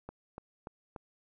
click train, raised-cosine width 1 ms, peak -28 dBFS, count 4, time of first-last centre 0.09-0.962 s, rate 3.44 Hz, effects none

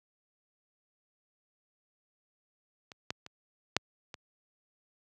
clicks, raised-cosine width 0.2 ms, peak -29 / -16 / -27 / -7 / -24 dBFS, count 5, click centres 2.918 / 3.105 / 3.264 / 3.766 / 4.142 s, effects high-pass 80 Hz 12 dB/octave

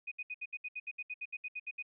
sine tone bursts, 2489 Hz, D#7, in tune, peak -37 dBFS, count 16, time 0.07-1.826 s, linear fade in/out 10 ms, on 46 ms, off 68 ms, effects none

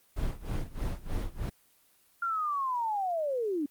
brown noise with tremolo, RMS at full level -29 dBFS, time 0.16-1.5 s, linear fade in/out 10 ms, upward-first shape sine, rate 3.2 Hz, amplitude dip 90%
sine linear sweep, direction down, 1400 to 274.3 Hz, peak -28 dBFS, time 2.22-3.66 s, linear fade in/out 5 ms
effects white hiss -65 dBFS RMS until 3.7 s + Opus 24 kbps

